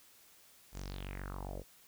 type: tone with low-pass filter sweep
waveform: sawtooth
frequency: 47.42 Hz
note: F#1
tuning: 43 cents sharp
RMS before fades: -43 dBFS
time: 0.72-1.64 s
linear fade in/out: 50 ms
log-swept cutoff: 8100 to 460 Hz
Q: 4.5
effects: white hiss -62 dBFS RMS until 1.87 s